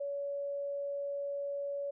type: tone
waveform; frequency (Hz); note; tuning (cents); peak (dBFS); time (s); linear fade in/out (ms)
sine; 565; C#5; +33; -34; 0-1.91; 10
effects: none